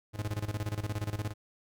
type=tone with tremolo; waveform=45% pulse; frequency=104.9 Hz; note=G#2; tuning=18 cents sharp; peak=-30 dBFS; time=0.13-1.34 s; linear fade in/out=50 ms; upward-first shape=square; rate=17 Hz; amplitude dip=80%; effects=none